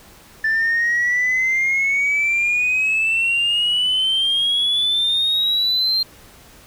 sine exponential sweep, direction up, 1760 to 4186 Hz, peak -14 dBFS, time 0.44-6.03 s, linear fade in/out 5 ms, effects tanh soft clip ceiling -13 dBFS + pink hiss -46 dBFS RMS until 6.66 s

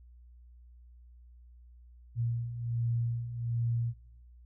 sine beating tone pair, 116.6 / 117.9 Hz, A#2 / A#2, +1 / +20 cents, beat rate 1.3 Hz, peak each -37 / -31 dBFS, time 2.15-3.94 s, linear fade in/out 50 ms, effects noise-tail reverb RT60 0.7 s tail -18 dB re dry + added 60 Hz sine -52 dBFS peak until 4.45 s

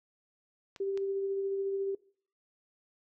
clicks, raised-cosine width 0.2 ms, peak -29 dBFS, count 2, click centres 0.762 / 0.975 s
sine tone with tremolo, 392 Hz, G4, in tune, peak -29 dBFS, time 0.8-1.95 s, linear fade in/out 5 ms, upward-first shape sine, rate 14 Hz, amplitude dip 25%
effects noise-tail reverb RT60 0.5 s tail -21 dB re dry

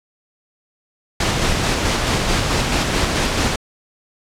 pink noise with tremolo, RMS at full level -17 dBFS, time 1.2-3.56 s, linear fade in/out 5 ms, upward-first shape square, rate 4.6 Hz, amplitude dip 25%, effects low-pass 7000 Hz 12 dB/octave

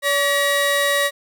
30% pulse tone pair together, 570 / 1910.6 Hz, C#5 / A#6, +48 / +42 cents, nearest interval octave + major sixth, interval 2094 cents, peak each -17 / -16 dBFS, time 0.02-1.11 s, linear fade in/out 50 ms, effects none

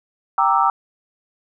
sine chord, E half-diminished seventh, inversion first, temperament equal, 784 / 932.3 / 1174.7 / 1318.5 Hz, G5 / Bb5 / D6 / E6, 0 / 0 / 0 / 0 cents, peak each -19 dBFS, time 0.38-0.7 s, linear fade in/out 2 ms, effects none

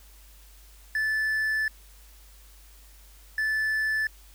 triangle tone pair in turn, 1747 / 1747 Hz, A6 / A6, -13 / -13 cents, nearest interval unison, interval 0 cents, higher neither, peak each -22 dBFS, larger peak neither, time 0.95-1.68 / 3.38-4.07 s, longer first, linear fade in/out 2 ms, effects added 50 Hz sine -50 dBFS peak until 4.34 s + white hiss -56 dBFS RMS until 4.34 s

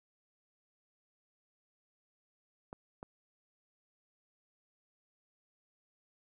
clicks, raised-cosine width 1 ms, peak -30 dBFS, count 2, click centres 2.729 / 3.029 s, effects none

